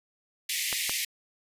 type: high-pass noise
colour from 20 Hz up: pink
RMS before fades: -30 dBFS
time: 0.49-1.05 s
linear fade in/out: 5 ms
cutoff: 1900 Hz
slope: 96 dB/octave
type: clicks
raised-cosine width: 0.3 ms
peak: -15 dBFS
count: 2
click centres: 0.728 / 0.895 s
effects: resampled to 32000 Hz